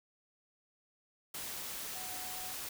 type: tone in noise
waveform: sine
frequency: 740 Hz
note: F#5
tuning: in tune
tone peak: -49 dBFS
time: 1.95-2.53 s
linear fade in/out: 5 ms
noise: white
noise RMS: -42 dBFS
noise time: 1.34-2.69 s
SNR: -10 dB
effects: none